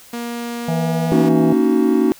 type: tone with pitch glide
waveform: sawtooth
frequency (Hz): 236.7 to 241.5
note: A#3 to B3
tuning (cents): +27 to -39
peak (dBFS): -20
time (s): 0.13-1.29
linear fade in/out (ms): 5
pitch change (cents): +34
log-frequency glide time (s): 0.59-1.17
type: harmonic tone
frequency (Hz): 164.81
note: E3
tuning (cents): 0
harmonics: 1 / 3 / 4 / 5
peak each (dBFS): -18 / -27 / -26 / -29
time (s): 0.68-1.53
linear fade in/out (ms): 5
type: chord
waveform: triangle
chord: D# minor seventh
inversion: second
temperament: just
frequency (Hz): 233.3 / 280 / 311.1 / 373.4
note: A#3 / C#4 / D#4 / F#4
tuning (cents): +2 / +18 / 0 / +16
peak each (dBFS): -16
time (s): 1.12-2.12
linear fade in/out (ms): 0
effects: white hiss -44 dBFS RMS until 2.19 s